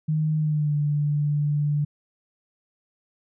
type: tone with pitch glide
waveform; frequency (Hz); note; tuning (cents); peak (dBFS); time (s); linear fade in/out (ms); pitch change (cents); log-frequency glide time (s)
sine; 155 to 147.15; D#3 to D3; -6 to +4; -20; 0.08-1.85; 10; -90; 0.37-0.75
effects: none